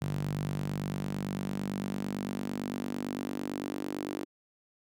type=tone with high-pass filter sweep; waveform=sawtooth; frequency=48.91 Hz; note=G1; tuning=3 cents flat; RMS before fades=-35 dBFS; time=0.01-4.25 s; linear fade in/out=10 ms; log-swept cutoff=140 to 310 Hz; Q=3.7; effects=none